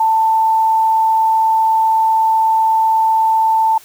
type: tone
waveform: sine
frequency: 888 Hz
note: A5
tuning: 16 cents sharp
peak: -10 dBFS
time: 0-3.78 s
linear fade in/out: 5 ms
effects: white hiss -43 dBFS RMS until 3.84 s